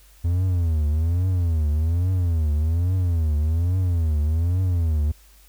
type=tone with vibrato; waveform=triangle; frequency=83.3 Hz; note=E2; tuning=19 cents sharp; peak=-16 dBFS; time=0.24-5.12 s; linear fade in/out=10 ms; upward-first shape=triangle; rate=1.2 Hz; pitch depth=220 cents each way; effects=added 50 Hz sine -50 dBFS peak until 5.48 s + white hiss -55 dBFS RMS until 5.48 s